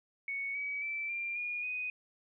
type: tone with pitch steps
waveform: sine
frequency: 2221 / 2273 / 2326 / 2380 / 2436 / 2493 Hz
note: C#7 / C#7 / D7 / D7 / D#7 / D#7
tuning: +3 / +43 / -17 / +22 / -37 / +3 cents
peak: -34 dBFS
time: 0.28-1.9 s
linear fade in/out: 2 ms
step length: 270 ms
effects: none